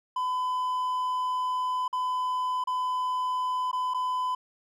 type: tone with dropouts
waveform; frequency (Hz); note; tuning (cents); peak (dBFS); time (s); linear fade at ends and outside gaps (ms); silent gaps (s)
triangle; 1008; B5; +35; -24; 0.16-4.35; 5; 1.88-1.928 / 2.64-2.672 / 3.715-3.729 / 3.938-3.944
effects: none